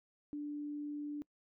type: tone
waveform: sine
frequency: 293.7 Hz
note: D4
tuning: in tune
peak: -38 dBFS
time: 0.33-1.22 s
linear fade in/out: 0 ms
effects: noise-tail reverb RT60 0.1 s tail -24 dB re dry